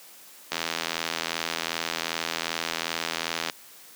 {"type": "click train", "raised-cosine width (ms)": 0.2, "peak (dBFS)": -9, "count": 247, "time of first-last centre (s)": [0.52, 3.498], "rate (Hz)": 82.6, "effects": ["white hiss -49 dBFS RMS until 3.95 s", "high-pass 200 Hz 12 dB/octave"]}